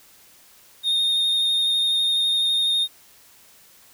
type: tone with vibrato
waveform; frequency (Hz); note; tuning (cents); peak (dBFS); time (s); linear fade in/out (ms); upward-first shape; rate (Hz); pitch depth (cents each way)
triangle; 3681; A#7; -23; -17; 0.83-2.88; 50; square; 12; 11
effects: white hiss -52 dBFS RMS until 3.93 s